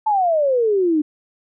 sine exponential sweep, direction down, 887 to 293.7 Hz, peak -14 dBFS, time 0.06-1.02 s, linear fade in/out 10 ms, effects none

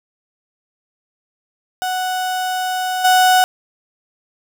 35% pulse tone with level steps, 740 Hz, F#5, in tune, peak -17 / -8 dBFS, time 1.82-3.44 s, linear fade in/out 0 ms, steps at 3.04 s, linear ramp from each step 10 ms, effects none

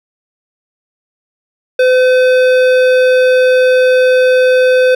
sine tone with hard clipping, 509 Hz, C5, 48 cents flat, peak -8 dBFS, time 1.79-4.95 s, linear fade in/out 5 ms, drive 13 dB, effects none

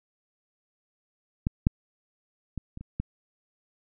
clicks, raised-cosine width 5 ms, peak -12 / -7 / -20 / -26 / -28 / -16 dBFS, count 6, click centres 1.469 / 1.669 / 2.577 / 2.774 / 2.81 / 3 s, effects none

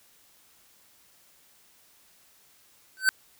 square tone with exponential growth, 1532 Hz, G6, 40 cents flat, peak -15 dBFS, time 2.97-3.09 s, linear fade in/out 0 ms, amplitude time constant 26 ms, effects white hiss -60 dBFS RMS until 3.39 s

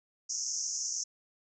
white band-pass noise, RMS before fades -35 dBFS, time 0.29-1.04 s, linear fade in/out 10 ms, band 5400 to 6800 Hz, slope 96 dB/octave, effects none

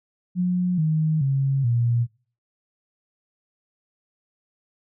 sine tone with pitch steps, 180 / 156.7 / 136.41 / 118.76 Hz, F#3 / D#3 / C#3 / A#2, -47 / +13 / -27 / +33 cents, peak -18 dBFS, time 0.35-2.07 s, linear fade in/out 50 ms, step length 430 ms, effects noise-tail reverb RT60 0.4 s tail -22 dB re dry

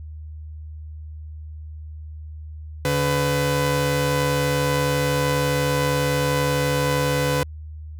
sawtooth tone pair together, 142.88 / 501 Hz, D3 / B4, -47 / +25 cents, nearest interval octave + minor seventh, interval 2172 cents, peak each -18 dBFS, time 2.85-7.43 s, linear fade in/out 0 ms, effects added 77 Hz sine -33 dBFS peak until 7.99 s

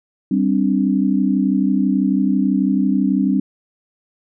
sine chord, G suspended fourth, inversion none, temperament equal with one note detuned, 195.43 / 261.6 / 293.7 Hz, G3 / C4 / D4, -5 / 0 / 0 cents, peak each -17 / -18 / -20 dBFS, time 0.31-3.4 s, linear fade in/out 5 ms, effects none

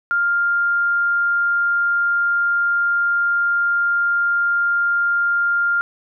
sine tone, 1400 Hz, F6, 4 cents sharp, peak -15 dBFS, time 0.11-5.81 s, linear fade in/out 0 ms, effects none

